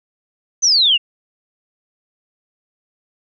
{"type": "exponential sweep", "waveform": "sine", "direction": "down", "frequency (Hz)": [6272, 2709], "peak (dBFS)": -10, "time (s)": [0.62, 0.98], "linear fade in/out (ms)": 20, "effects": []}